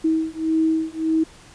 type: beating tone pair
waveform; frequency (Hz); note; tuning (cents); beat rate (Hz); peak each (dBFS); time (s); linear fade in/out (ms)
sine; 319.2 / 320.9; D#4 / E4; +44 / -46; 1.7; -21; 0.04-1.24; 10
effects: pink hiss -47 dBFS RMS until 1.54 s + resampled to 22050 Hz